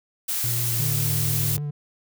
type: noise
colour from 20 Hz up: blue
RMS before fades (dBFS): -26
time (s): 0.28-1.57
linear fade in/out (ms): 10
type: tone with pitch glide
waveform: triangle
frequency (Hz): 118.7 to 106.98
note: A#2 to A2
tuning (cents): +32 to -48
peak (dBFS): -24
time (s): 0.44-1.58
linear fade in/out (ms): 0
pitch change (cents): -180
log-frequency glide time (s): 0.68-1.11
type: tone with vibrato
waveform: triangle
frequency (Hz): 146.83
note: D3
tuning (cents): 0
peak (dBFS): -24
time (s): 0.79-1.71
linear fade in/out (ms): 10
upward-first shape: sine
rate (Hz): 11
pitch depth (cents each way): 16
effects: none